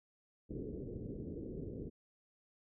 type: low-pass noise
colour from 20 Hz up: white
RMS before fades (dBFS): -44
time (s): 0.49-1.9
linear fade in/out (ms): 20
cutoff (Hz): 450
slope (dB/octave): 48
effects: none